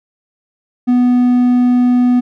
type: tone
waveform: triangle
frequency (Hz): 246.9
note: B3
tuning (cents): 0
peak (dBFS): -6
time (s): 0.87-2.21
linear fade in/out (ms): 20
effects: none